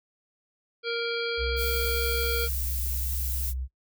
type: harmonic tone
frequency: 466.9 Hz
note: A#4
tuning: 3 cents sharp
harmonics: 1 / 3 / 5 / 7 / 9 / 10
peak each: -29 / -34 / -36 / -37 / -39 / -39 dBFS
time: 0.83-2.49 s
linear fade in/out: 50 ms
type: tone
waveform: sine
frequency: 64.3 Hz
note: C2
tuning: 30 cents flat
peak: -29 dBFS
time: 1.37-3.68 s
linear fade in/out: 50 ms
type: noise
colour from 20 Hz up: violet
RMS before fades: -33 dBFS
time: 1.56-3.54 s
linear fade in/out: 50 ms
effects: noise-tail reverb RT60 0.1 s tail -18 dB re dry